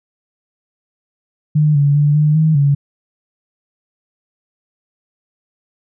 sine tone with pitch steps, 151.3 / 143 / 146.7 / 150.9 / 157.6 / 141.8 Hz, D#3 / D3 / D3 / D3 / D#3 / C#3, -48 / -46 / -2 / +47 / +23 / +40 cents, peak -9 dBFS, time 1.55-2.75 s, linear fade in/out 10 ms, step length 200 ms, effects none

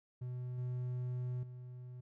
triangle tone with level steps, 124.7 Hz, B2, 17 cents sharp, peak -37 / -34 / -44 dBFS, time 0.21-2.01 s, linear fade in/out 10 ms, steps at 0.58 / 1.43 s, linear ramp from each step 2 ms, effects none

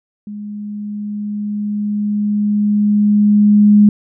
sine tone with level ramp, 207.7 Hz, G#3, in tune, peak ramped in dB -25 to -4 dBFS, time 0.27-3.89 s, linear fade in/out 2 ms, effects none

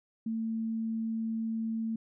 sine tone, 224.3 Hz, A3, 34 cents sharp, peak -30 dBFS, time 0.26-1.96 s, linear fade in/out 5 ms, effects none

